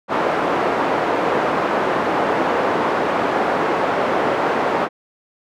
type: band-pass noise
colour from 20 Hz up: pink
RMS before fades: -19 dBFS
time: 0.08-4.89 s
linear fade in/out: 50 ms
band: 390 to 1200 Hz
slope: 12 dB/octave
effects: none